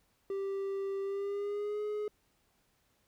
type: tone with pitch glide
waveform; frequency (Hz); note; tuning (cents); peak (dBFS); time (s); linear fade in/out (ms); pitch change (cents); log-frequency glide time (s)
triangle; 392 to 420.1; G4 to G#4; 0 to +20; -31; 0.3-2.08; 2; +120; 1.02-1.81
effects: pink hiss -73 dBFS RMS until 3.07 s